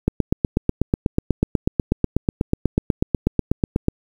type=click train; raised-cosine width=3 ms; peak=-3 dBFS; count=32; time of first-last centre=0.08-3.884 s; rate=8.15 Hz; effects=7-bit